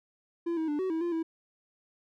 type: tone with pitch steps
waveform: triangle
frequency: 339.3 / 319.7 / 295.1 / 375.8 / 323.3 / 345.6 / 325.9 Hz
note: F4 / D#4 / D4 / F#4 / E4 / F4 / E4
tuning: -50 / +47 / +8 / +27 / -34 / -18 / -20 cents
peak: -26 dBFS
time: 0.46-1.23 s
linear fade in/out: 10 ms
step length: 110 ms
effects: none